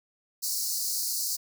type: high-pass noise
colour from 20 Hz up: pink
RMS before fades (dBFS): -30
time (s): 0.42-1.37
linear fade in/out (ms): 20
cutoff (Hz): 4300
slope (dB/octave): 96
effects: none